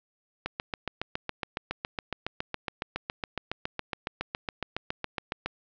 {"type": "click train", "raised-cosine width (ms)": 0.3, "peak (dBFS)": -14, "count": 37, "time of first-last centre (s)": [0.46, 5.46], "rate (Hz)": 7.2, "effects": ["low-pass 5000 Hz 12 dB/octave"]}